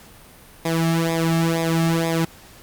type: tone with flanger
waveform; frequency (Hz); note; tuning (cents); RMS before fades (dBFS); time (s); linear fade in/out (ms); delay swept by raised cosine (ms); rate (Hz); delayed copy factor
sawtooth; 164.81; E3; 0; -20; 0.65-2.25; 5; 0.68 to 2.08; 2.1; -0.8
effects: pink hiss -46 dBFS RMS until 2.62 s + Opus 48 kbps